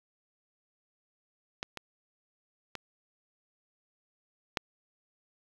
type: clicks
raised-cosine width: 0.2 ms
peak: -16 / -20 / -19 / -10 dBFS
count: 4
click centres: 1.629 / 1.773 / 2.753 / 4.572 s
effects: low-pass 5000 Hz 12 dB/octave + 7-bit